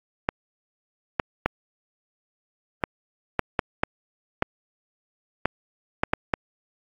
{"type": "clicks", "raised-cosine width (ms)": 0.5, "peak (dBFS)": -5, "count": 12, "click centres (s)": [0.289, 1.198, 1.46, 2.838, 3.393, 3.592, 3.835, 4.424, 5.456, 6.035, 6.135, 6.338], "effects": ["AAC 64 kbps"]}